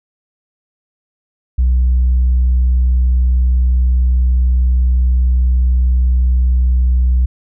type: tone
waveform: sine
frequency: 62.4 Hz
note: B1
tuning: 19 cents sharp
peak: -7 dBFS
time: 1.58-7.26 s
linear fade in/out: 10 ms
effects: tanh soft clip ceiling -7 dBFS